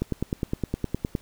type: click train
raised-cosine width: 3 ms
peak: -12 dBFS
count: 12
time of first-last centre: 0.02-1.152 s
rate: 9.72 Hz
effects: pink hiss -55 dBFS RMS until 1.21 s